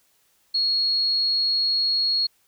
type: tone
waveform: sine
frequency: 4313 Hz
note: C#8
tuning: 48 cents flat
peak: -19 dBFS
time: 0.54-2.27 s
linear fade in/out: 10 ms
effects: white hiss -64 dBFS RMS until 2.47 s